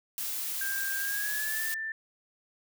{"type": "noise", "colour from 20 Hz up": "blue", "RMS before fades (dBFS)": -34, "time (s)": [0.18, 1.74], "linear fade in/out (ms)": 0}
{"type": "tone with pitch glide", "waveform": "sine", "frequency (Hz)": [1592, 1776.7], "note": ["G6", "A6"], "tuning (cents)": [26, 16], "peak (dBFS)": -32, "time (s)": [0.61, 1.92], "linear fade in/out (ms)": 2, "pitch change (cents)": 190, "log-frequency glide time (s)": [0.98, 1.67]}
{"effects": []}